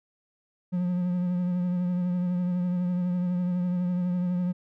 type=tone with vibrato; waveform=triangle; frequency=178.8 Hz; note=F3; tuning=41 cents sharp; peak=-22 dBFS; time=0.72-4.53 s; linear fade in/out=20 ms; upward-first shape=triangle; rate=12 Hz; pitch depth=34 cents each way; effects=none